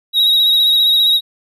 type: tone with vibrato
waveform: triangle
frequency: 3820 Hz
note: A#7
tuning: 42 cents sharp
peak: -8 dBFS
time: 0.13-1.21 s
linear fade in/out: 50 ms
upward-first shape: sine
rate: 15 Hz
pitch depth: 36 cents each way
effects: none